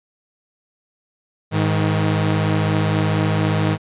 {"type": "tone pair together", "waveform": "sawtooth", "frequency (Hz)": [103.83, 157.94], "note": ["G#2", "D#3"], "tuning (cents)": [0, 26], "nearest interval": "perfect fifth", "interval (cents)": 726, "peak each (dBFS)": -15, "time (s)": [1.51, 3.78], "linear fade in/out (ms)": 50, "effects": ["resampled to 8000 Hz"]}